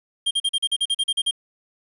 square tone bursts, 3201 Hz, G7, 36 cents sharp, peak -19 dBFS, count 12, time 0.26-1.311 s, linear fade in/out 10 ms, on 50 ms, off 41 ms, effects resampled to 24000 Hz + 9-bit

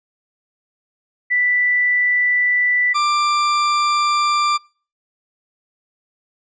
sine / 40% pulse tone pair in turn, 1975.5 / 1183.8 Hz, B6 / D6, 0 / +13 cents, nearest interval major sixth, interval 887 cents, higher first, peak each -14 dBFS, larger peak neither, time 1.3-2.94 / 2.94-4.58 s, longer neither, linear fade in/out 20 ms, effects noise-tail reverb RT60 0.4 s tail -25 dB re dry + resampled to 16000 Hz

